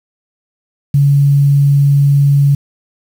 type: tone with quantisation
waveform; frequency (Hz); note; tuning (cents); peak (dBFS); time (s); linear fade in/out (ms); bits
sine; 141.4; C#3; +35; -6; 0.94-2.55; 5; 6
effects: none